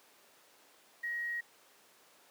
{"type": "tone with quantisation", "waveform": "sine", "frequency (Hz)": 1892, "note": "A#6", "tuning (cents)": 25, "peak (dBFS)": -34, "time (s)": [1.03, 1.41], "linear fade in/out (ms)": 10, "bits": 10, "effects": ["pink hiss -62 dBFS RMS until 2.3 s", "high-pass 400 Hz 12 dB/octave"]}